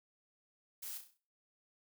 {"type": "noise with echo", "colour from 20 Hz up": "blue", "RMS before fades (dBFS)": -45, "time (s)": [0.82, 0.98], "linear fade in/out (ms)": 10, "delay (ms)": 33, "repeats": 6, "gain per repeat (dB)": -6, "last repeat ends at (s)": 1.178, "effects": ["noise-tail reverb RT60 0.4 s tail -19 dB re dry"]}